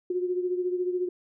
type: beating tone pair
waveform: sine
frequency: 359.5 / 373.5 Hz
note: F#4 / F#4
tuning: -50 / +16 cents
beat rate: 14 Hz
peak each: -26 / -33 dBFS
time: 0.1-1.09 s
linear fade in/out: 5 ms
effects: none